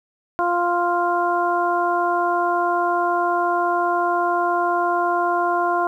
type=harmonic tone; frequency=349.2 Hz; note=F4; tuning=in tune; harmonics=1 / 2 / 3 / 4; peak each=-24 / -21 / -22 / -26 dBFS; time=0.39-5.87 s; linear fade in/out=0 ms; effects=9-bit

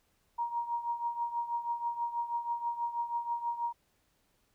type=tone with tremolo; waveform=sine; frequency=943 Hz; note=A#5; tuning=20 cents sharp; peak=-28 dBFS; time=0.38-3.73 s; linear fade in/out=10 ms; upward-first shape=triangle; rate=6.2 Hz; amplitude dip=80%; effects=pink hiss -73 dBFS RMS until 4.54 s

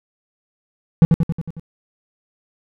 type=tone with echo; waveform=triangle; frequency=164.81 Hz; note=E3; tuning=in tune; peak=-3 dBFS; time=1.02-1.05 s; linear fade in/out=0 ms; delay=91 ms; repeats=6; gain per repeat=-4 dB; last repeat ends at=1.596 s; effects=none

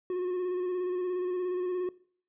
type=tone with vibrato; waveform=triangle; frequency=362.4 Hz; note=F#4; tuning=36 cents flat; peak=-27 dBFS; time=0.1-1.89 s; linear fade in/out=2 ms; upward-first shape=square; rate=17 Hz; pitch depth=25 cents each way; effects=noise-tail reverb RT60 0.5 s tail -20 dB re dry + resampled to 8000 Hz

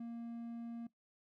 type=tone; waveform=triangle; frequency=233.2 Hz; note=A#3; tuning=1 cent sharp; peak=-40 dBFS; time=0-0.87 s; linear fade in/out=5 ms; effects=noise-tail reverb RT60 0.1 s tail -17 dB re dry

